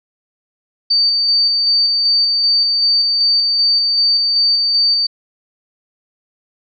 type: tone with tremolo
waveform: sine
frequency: 4600 Hz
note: D8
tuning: 37 cents flat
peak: -10 dBFS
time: 0.9-5.07 s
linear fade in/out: 10 ms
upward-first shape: square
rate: 2.6 Hz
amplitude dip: 25%
effects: none